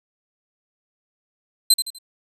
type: tone with echo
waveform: 25% pulse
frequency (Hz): 4100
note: C8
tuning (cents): -36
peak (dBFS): -6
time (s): 1.7-1.74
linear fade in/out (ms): 5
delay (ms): 82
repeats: 3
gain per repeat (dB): -9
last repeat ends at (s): 1.986
effects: none